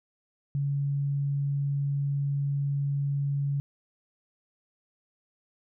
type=tone; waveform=sine; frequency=141 Hz; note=C#3; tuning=30 cents sharp; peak=-25 dBFS; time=0.55-3.6 s; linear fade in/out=0 ms; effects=none